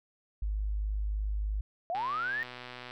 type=tone; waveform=sine; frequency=51.6 Hz; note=G#1; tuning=10 cents flat; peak=-29 dBFS; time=0.42-1.61 s; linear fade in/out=5 ms
type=linear sweep; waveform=sine; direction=up; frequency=650 to 1864.7 Hz; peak=-30 dBFS; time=1.9-2.43 s; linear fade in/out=0 ms
type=click train; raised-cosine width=0.3 ms; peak=-27 dBFS; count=120; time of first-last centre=1.95-2.91 s; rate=124 Hz
effects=none